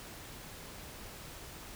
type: silence
effects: pink hiss -48 dBFS RMS until 1.75 s